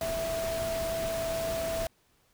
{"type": "tone in noise", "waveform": "sine", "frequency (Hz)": 659.3, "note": "E5", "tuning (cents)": 0, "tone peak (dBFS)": -30, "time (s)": [0.01, 1.87], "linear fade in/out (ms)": 2, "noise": "pink", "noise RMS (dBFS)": -37, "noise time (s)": [0.01, 1.87], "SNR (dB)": 4, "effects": ["pink hiss -68 dBFS RMS until 2.33 s"]}